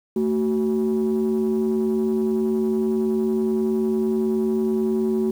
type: ring-modulated tone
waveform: triangle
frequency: 76.1 Hz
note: D#2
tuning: 38 cents flat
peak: -12 dBFS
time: 0.16-5.31 s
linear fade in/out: 5 ms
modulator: 299 Hz
effects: tanh soft clip ceiling -14 dBFS + 8-bit